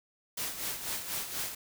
white noise with tremolo, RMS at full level -34 dBFS, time 0.37-1.55 s, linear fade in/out 5 ms, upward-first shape sine, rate 4.1 Hz, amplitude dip 60%, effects none

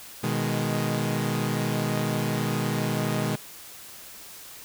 sawtooth chord, G# minor, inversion first, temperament equal, 123.47 / 155.56 / 207.7 Hz, B2 / D#3 / G#3, 0 / 0 / 0 cents, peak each -25 dBFS, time 0.23-3.36 s, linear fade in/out 10 ms, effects white hiss -44 dBFS RMS until 4.64 s

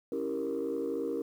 sine chord, C# diminished seventh, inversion none, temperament equal with one note detuned, 277.2 / 328.5 / 392 / 466.2 Hz, C#4 / E4 / G4 / Bb4, 0 / -6 / 0 / 0 cents, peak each -36 / -36 / -36 / -33 dBFS, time 0.12-1.22 s, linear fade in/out 2 ms, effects tanh soft clip ceiling -25 dBFS + 10-bit

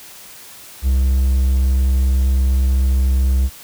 triangle tone, 65.4 Hz, C2, in tune, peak -10 dBFS, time 0.82-3.5 s, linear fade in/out 50 ms, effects white hiss -39 dBFS RMS until 3.63 s

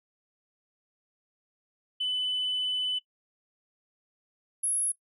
sine tone pair in turn, 3005 / 10743 Hz, F#7 / E9, +26 / +32 cents, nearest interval octave + minor seventh, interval 2206 cents, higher second, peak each -25 / -24 dBFS, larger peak second, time 2-2.99 / 4.63-4.92 s, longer first, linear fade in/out 10 ms, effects noise-tail reverb RT60 0.1 s tail -20 dB re dry + tanh soft clip ceiling -23 dBFS

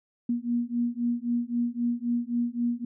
sine beating tone pair, 236.9 / 240.7 Hz, A#3 / B3, +28 / -44 cents, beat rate 3.8 Hz, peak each -28 / -28 dBFS, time 0.29-2.85 s, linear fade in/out 5 ms, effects none

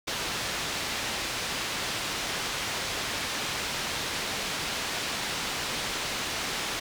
white low-pass noise, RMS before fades -32 dBFS, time 0.07-6.8 s, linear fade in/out 10 ms, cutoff 4600 Hz, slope 12 dB/octave, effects none

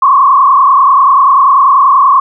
sine tone with frequency modulation, 1091 Hz, C#6, 28 cents flat, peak -3 dBFS, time 0.02-2.2 s, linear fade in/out 5 ms, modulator 30.3 Hz, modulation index 2, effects none

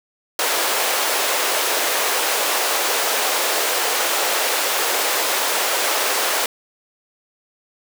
pink high-pass noise, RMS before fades -20 dBFS, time 0.39-6.46 s, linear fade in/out 2 ms, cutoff 440 Hz, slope 24 dB/octave, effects none

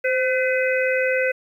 harmonic tone with a mistuned harmonic, 506 Hz, B4, 42 cents sharp, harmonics 1 / 3 / 4 / 5, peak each -20 / -25 / -26 / -27 dBFS, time 0.04-1.32 s, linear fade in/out 10 ms, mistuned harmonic 1, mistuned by +40 cents, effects 9-bit

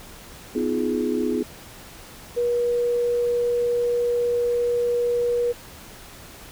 sine chord, F half-diminished seventh, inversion second, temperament just, 251.4 / 314.3 / 349.2 / 419.1 Hz, Cb4 / Eb4 / F4 / Ab4, +31 / +18 / 0 / +16 cents, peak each -25 / -28 / -27 / -26 dBFS, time 0.55-1.43 s, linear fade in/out 5 ms
sine tone, 480.6 Hz, B4, 47 cents flat, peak -19 dBFS, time 2.36-5.53 s, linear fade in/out 20 ms
effects pink hiss -43 dBFS RMS until 6.51 s

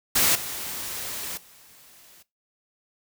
white noise with level steps, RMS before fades -20 / -33 / -52 dBFS, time 0.15-2.23 s, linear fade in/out 10 ms, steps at 0.35 / 1.37 s, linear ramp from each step 5 ms, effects noise-tail reverb RT60 0.2 s tail -19 dB re dry

